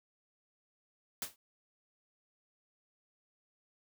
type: noise with exponential decay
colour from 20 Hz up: white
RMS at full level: -34 dBFS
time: 1.22-1.36 s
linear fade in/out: 1 ms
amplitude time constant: 30 ms
effects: none